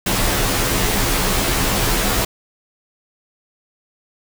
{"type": "noise with comb filter", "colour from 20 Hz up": "pink", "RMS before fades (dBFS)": -18, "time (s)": [0.06, 2.25], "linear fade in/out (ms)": 5, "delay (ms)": 13, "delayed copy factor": -0.95, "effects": []}